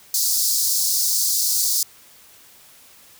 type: high-pass noise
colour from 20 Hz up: pink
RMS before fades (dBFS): -20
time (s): 0.14-1.83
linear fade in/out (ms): 2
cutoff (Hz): 4500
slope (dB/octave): 48
effects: white hiss -49 dBFS RMS until 3.19 s